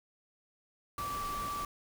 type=tone in noise; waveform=sine; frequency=1161 Hz; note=D6; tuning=20 cents flat; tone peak=-35 dBFS; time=0.98-1.65 s; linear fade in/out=2 ms; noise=pink; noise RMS=-43 dBFS; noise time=0.98-1.65 s; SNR=+5 dB; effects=none